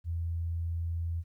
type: tone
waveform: sine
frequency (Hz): 83.9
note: E2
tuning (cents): +31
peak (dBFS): -30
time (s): 0.04-1.24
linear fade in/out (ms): 50
effects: 12-bit